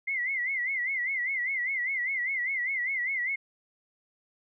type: tone with vibrato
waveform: sine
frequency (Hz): 2059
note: C7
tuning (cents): -28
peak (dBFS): -27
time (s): 0.07-3.36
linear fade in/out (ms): 10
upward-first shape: sine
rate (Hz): 5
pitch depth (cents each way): 120
effects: none